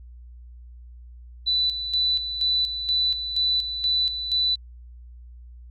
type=tone with tremolo; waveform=sine; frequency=3981 Hz; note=B7; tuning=13 cents sharp; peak=-19 dBFS; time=1.46-4.56 s; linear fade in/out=20 ms; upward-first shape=square; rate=2.1 Hz; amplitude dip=60%; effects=added 60 Hz sine -41 dBFS peak until 5.7 s